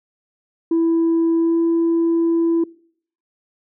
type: tone with pitch glide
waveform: sine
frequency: 330.8 to 333.5 Hz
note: E4 to E4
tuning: +6 to +20 cents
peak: -12 dBFS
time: 0.71-2.64 s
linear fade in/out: 5 ms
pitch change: +14 cents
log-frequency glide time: 1.37-1.59 s
effects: noise-tail reverb RT60 0.6 s tail -24 dB re dry + tanh soft clip ceiling -12 dBFS